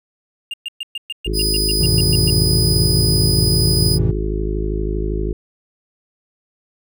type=tone bursts; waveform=triangle; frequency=2810 Hz; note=F7; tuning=10 cents sharp; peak=-21 dBFS; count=13; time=0.51-2.301 s; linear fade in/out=2 ms; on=27 ms; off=120 ms
type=harmonic tone; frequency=52.6 Hz; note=G#1; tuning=23 cents sharp; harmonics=1 / 2 / 3 / 4 / 5 / 6 / 7 / 8; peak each=-20 / -31 / -29 / -34 / -35 / -30 / -26 / -29 dBFS; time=1.26-5.33 s; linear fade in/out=5 ms
type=tone; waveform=sawtooth; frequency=4978 Hz; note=D#8; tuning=in tune; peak=-15 dBFS; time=1.33-3.99 s; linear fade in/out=50 ms
type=chord; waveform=triangle; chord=F major seventh; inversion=none; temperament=equal; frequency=87.31 / 110 / 130.81 / 164.81 Hz; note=F2 / A2 / C3 / E3; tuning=0 / 0 / 0 / 0 cents; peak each=-19 dBFS; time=1.8-4.11 s; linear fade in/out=5 ms
effects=none